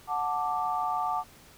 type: chord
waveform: sine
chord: D major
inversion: first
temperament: just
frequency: 734.2 / 881 / 1174.7 Hz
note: F#5 / A5 / D6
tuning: -14 / +2 / 0 cents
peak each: -31 dBFS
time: 0.07-1.24 s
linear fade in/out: 50 ms
effects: pink hiss -54 dBFS RMS until 1.57 s